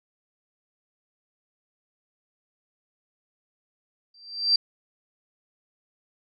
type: tone with exponential growth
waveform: sine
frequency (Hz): 4699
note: D8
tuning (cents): 0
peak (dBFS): -14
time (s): 4.14-4.56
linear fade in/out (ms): 5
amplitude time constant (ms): 90
effects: none